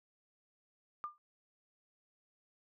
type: tone with exponential decay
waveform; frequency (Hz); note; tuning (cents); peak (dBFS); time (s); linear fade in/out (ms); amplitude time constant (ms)
sine; 1200; D6; +37; -34; 1.04-1.18; 0; 30
effects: none